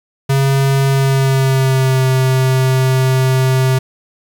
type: tone with pitch glide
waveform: square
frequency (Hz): 136.4 to 130.69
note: C#3 to C3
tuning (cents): -28 to -2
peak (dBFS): -11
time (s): 0.29-3.79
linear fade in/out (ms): 10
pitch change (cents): -74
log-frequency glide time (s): 0.88-2.06
effects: 8-bit